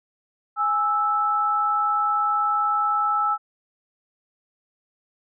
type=tone pair together; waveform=sine; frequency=830.6 / 1314.7 Hz; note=G#5 / E6; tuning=0 / -5 cents; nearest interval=minor sixth; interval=795 cents; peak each=-25 / -20 dBFS; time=0.56-3.38 s; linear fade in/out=50 ms; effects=none